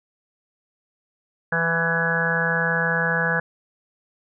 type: harmonic tone with a mistuned harmonic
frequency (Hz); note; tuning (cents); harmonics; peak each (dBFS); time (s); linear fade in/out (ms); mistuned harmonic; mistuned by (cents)
166; E3; +12; 1 / 3 / 4 / 5 / 6 / 7 / 8 / 9 / 10; -27 / -28 / -32 / -32 / -33 / -35 / -35 / -25 / -23; 1.52-3.4; 5; 10; +20
effects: none